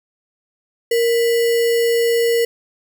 sine tone with sample-and-hold, 466.2 Hz, A#4, in tune, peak -13 dBFS, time 0.91-2.45 s, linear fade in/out 5 ms, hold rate 2450 Hz, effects none

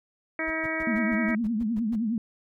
harmonic tone, 320 Hz, D#4, 49 cents sharp, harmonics 1 / 2 / 3 / 4 / 5 / 6 / 7, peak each -33 / -34 / -41 / -38 / -36 / -32 / -33 dBFS, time 0.39-1.35 s, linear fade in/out 2 ms
brown noise bursts, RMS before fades -41 dBFS, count 10, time 0.47-1.96 s, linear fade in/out 10 ms, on 41 ms, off 120 ms
sine tone with vibrato, 223.6 Hz, A3, 28 cents sharp, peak -24 dBFS, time 0.87-2.18 s, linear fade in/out 2 ms, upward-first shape triangle, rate 9.7 Hz, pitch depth 160 cents each way
effects none

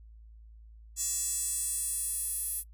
square tone with high-pass filter sweep, 376.6 Hz, F#4, 31 cents sharp, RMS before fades -33 dBFS, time 0.96-2.64 s, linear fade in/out 50 ms, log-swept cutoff 7300 to 11000 Hz, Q 4.9, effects noise-tail reverb RT60 0.1 s tail -25 dB re dry + added 55 Hz sine -49 dBFS peak until 2.73 s

